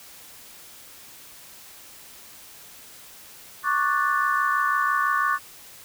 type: chord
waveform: sine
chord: D major seventh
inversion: third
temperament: equal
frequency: 1108.7 / 1174.7 / 1480 / 1760 Hz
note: C#6 / D6 / F#6 / A6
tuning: 0 / 0 / 0 / 0 cents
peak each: -24 / -25 / -26 / -28 dBFS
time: 3.63-5.39 s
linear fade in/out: 50 ms
effects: white hiss -46 dBFS RMS until 5.84 s